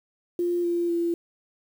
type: tone with pitch steps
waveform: sine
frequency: 349.2 / 345 / 340.8 Hz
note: F4 / F4 / F4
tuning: 0 / -21 / -42 cents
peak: -22 dBFS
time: 0.39-1.14 s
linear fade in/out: 2 ms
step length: 250 ms
effects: 8-bit